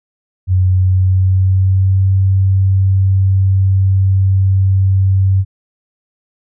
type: tone with pitch glide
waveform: sine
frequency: 92.5 to 95.93 Hz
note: F#2 to G2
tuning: 0 to -37 cents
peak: -8 dBFS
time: 0.47-5.45 s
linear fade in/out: 50 ms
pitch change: +63 cents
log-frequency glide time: 0.67-2.09 s
effects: none